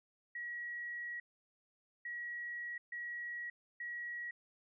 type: tone bursts at uneven times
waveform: sine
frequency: 1914 Hz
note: A#6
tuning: 45 cents sharp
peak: -40 dBFS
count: 4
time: 0.35-1.2 / 2.05-2.78 / 2.92-3.5 / 3.8-4.31 s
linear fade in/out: 5 ms
effects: none